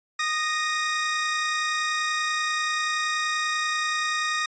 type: tone pair together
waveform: sawtooth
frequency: 1233 / 1864.7 Hz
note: D#6 / A#6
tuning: -16 / 0 cents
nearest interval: perfect fifth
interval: 716 cents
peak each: -23 dBFS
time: 0.19-4.46 s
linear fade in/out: 5 ms
effects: resampled to 16000 Hz